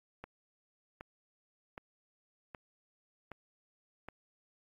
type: click train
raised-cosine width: 0.5 ms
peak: -29 dBFS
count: 6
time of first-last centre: 0.24-4.086 s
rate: 1.3 Hz
effects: AAC 48 kbps